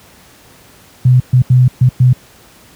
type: tone bursts at uneven times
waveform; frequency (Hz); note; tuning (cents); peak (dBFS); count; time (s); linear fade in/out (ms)
sine; 126.5; B2; +42; -4; 5; 1.05-1.2 / 1.33-1.42 / 1.5-1.68 / 1.81-1.89 / 2-2.13; 5
effects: pink hiss -43 dBFS RMS until 2.75 s + high-pass 60 Hz 12 dB/octave